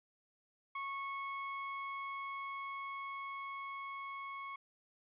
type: tone with level ramp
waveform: 30% pulse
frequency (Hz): 1100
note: C#6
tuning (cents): -14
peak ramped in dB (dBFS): -36 to -40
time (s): 0.75-4.56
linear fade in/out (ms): 5
effects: resampled to 8000 Hz + 13-bit